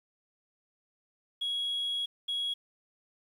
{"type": "tone bursts at uneven times", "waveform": "sine", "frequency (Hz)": 3322, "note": "G#7", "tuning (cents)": 0, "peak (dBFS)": -28, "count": 2, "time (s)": [[1.41, 2.06], [2.28, 2.54]], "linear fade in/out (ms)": 10, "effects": ["tanh soft clip ceiling -27 dBFS", "10-bit"]}